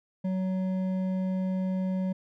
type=tone with hard clipping; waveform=triangle; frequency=187 Hz; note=F#3; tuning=19 cents sharp; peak=-28 dBFS; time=0.24-2.13 s; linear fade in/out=10 ms; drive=11 dB; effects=none